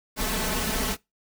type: noise with comb filter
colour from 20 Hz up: pink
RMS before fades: -27 dBFS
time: 0.16-0.97 s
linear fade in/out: 50 ms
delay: 4.6 ms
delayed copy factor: +0.9
effects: noise-tail reverb RT60 0.2 s tail -22 dB re dry